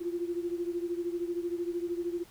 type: beating tone pair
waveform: sine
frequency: 343.5 / 356.5 Hz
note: F4 / F4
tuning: -29 / +36 cents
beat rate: 13 Hz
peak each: -32 / -36 dBFS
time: 0-2.24 s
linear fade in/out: 20 ms
effects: pink hiss -57 dBFS RMS until 2.3 s